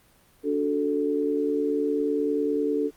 sine chord, D major, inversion none, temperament equal with one note detuned, 290.5 / 370 / 440 Hz, D4 / F#4 / A4, -19 / 0 / 0 cents, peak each -26 / -31 / -25 dBFS, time 0.43-2.91 s, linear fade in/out 50 ms, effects pink hiss -59 dBFS RMS until 2.96 s + Opus 32 kbps

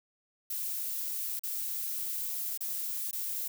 violet noise with dropouts, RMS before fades -35 dBFS, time 0.5-3.48 s, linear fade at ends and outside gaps 5 ms, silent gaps 1.394-1.435 / 2.576-2.606 / 3.112-3.129 s, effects none

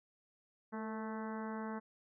harmonic tone with a mistuned harmonic, 218.7 Hz, A3, 10 cents flat, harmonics 1 / 2 / 3 / 4 / 5 / 6 / 7 / 8 / 9, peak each -41 / -47 / -51 / -48 / -50 / -54 / -53 / -58 / -60 dBFS, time 0.72-1.8 s, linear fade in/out 20 ms, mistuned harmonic 2, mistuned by +37 cents, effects none

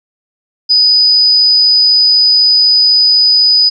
sine tone, 4978 Hz, D#8, in tune, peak -5 dBFS, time 0.69-3.7 s, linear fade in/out 20 ms, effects none

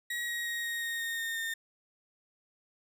35% pulse tone with pitch steps, 1905 / 1892.9 / 1880.9 / 1869 / 1857.2 / 1845.4 / 1833.7 / 1822.1 Hz, A#6 / A#6 / A#6 / A#6 / A#6 / A#6 / A#6 / A#6, +37 / +26 / +15 / +4 / -7 / -18 / -29 / -40 cents, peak -31 dBFS, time 0.1-1.54 s, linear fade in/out 5 ms, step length 180 ms, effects none

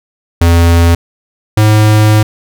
square tone pair in turn, 84.8 / 107.18 Hz, E2 / A2, +50 / -45 cents, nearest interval major third, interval 405 cents, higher second, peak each -5 dBFS, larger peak neither, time 0.41-0.95 / 1.57-2.23 s, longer second, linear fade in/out 5 ms, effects none

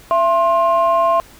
sine tone pair together, 672 / 1060.3 Hz, E5 / C6, +33 / +23 cents, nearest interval minor sixth, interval 790 cents, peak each -13 dBFS, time 0.11-1.2 s, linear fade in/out 0 ms, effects tanh soft clip ceiling -7 dBFS + pink hiss -44 dBFS RMS until 1.39 s

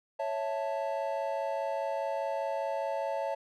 triangle chord, A major, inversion first, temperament equal, 554.4 / 659.3 / 880 Hz, C#5 / E5 / A5, 0 / 0 / 0 cents, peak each -32 / -33 / -34 dBFS, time 0.19-3.35 s, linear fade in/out 10 ms, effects none

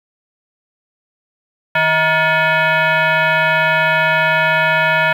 sine tone with frequency modulation, 155.7 Hz, D#3, 2 cents sharp, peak -11 dBFS, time 1.75-5.13 s, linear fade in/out 5 ms, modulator 791 Hz, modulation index 2.8, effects 7-bit

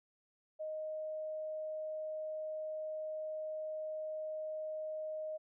sine tone, 622.3 Hz, D#5, in tune, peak -38 dBFS, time 0.59-5.38 s, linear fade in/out 20 ms, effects none

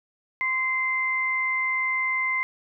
sine tone pair together, 1039.5 / 2079 Hz, C6 / C7, -12 / -12 cents, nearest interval octave, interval 1200 cents, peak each -30 / -23 dBFS, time 0.41-2.43 s, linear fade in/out 0 ms, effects none

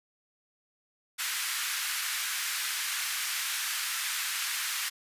pink high-pass noise, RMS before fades -32 dBFS, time 1.18-4.9 s, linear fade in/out 20 ms, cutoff 1400 Hz, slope 24 dB/octave, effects resampled to 32000 Hz

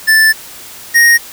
square tone pair in turn, 1760 / 1867.3 Hz, A6 / A#6, 0 / +2 cents, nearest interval minor second, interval 102 cents, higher second, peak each -6 / -5 dBFS, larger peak second, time 0.07-0.33 / 0.94-1.18 s, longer first, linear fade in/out 20 ms, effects white hiss -32 dBFS RMS until 1.32 s

